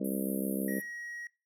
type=harmonic tone; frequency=66.4 Hz; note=C2; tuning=26 cents sharp; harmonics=3 / 4 / 5 / 6 / 7 / 8 / 9; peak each=-34 / -36 / -39 / -44 / -41 / -43 / -45 dBFS; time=0-0.8 s; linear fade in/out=10 ms
type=band-pass noise; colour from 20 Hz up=pink; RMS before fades=-44 dBFS; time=0.04-0.82 s; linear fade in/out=10 ms; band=10000 to 14000 Hz; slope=96 dB/octave
type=tone; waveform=triangle; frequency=1900 Hz; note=A#6; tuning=33 cents sharp; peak=-38 dBFS; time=0.68-1.27 s; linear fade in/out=2 ms
effects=noise-tail reverb RT60 0.3 s tail -22 dB re dry